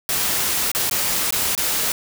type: noise with dropouts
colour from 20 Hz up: white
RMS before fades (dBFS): -21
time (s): 0.09-1.92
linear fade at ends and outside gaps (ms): 1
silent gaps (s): 0.716-0.749 / 0.897-0.911 / 1.307-1.324 / 1.551-1.577
effects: none